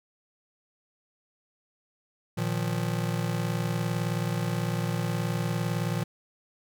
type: chord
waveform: square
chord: Bb suspended fourth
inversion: none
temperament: just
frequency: 116.54 / 155.39 / 174.81 Hz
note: Bb2 / Eb3 / F3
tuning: 0 / -2 / +2 cents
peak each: -31 / -33 / -32 dBFS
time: 2.37-6.04 s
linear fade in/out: 10 ms
effects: none